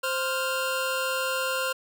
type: tone pair together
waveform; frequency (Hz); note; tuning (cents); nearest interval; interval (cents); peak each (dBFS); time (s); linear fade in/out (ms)
25% pulse; 523.2 / 1396.9; C5 / F6; 0 / 0; octave + perfect fourth; 1700; -25; 0.03-1.73; 10
effects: none